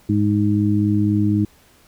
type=harmonic tone; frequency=103.9 Hz; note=G#2; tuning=1 cent sharp; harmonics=1 / 2 / 3; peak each=-19 / -19 / -19 dBFS; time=0.09-1.45 s; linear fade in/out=5 ms; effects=pink hiss -53 dBFS RMS until 1.87 s